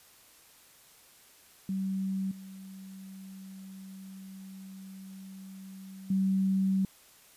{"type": "tone with level steps", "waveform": "sine", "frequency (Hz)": 191.6, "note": "G3", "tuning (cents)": -39, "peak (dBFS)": [-29, -43, -24], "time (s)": [1.69, 6.85], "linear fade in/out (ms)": 2, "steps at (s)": [2.31, 6.1], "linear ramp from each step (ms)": 5, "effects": ["white hiss -58 dBFS RMS until 7.36 s", "resampled to 32000 Hz"]}